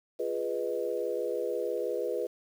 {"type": "chord", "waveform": "sine", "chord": "F half-diminished seventh", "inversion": "none", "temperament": "equal", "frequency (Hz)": [349.2, 415.3, 493.9, 622.3], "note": ["F4", "Ab4", "Cb5", "Eb5"], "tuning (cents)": [0, 0, 0, 0], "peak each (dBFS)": [-37, -34, -32, -38], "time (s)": [0.19, 2.27], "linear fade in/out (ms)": 10, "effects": ["9-bit"]}